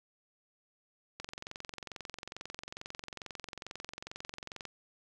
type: click train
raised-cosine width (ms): 0.2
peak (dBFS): -24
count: 78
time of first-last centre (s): 1.2-4.653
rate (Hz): 22.3
effects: none